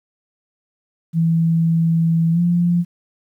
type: tone with pitch glide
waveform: sine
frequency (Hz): 164.81 to 173.6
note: E3 to F3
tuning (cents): 0 to -10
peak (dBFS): -13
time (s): 1.13-2.85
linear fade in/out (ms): 50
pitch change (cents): +90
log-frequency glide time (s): 2.32-2.4
effects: 9-bit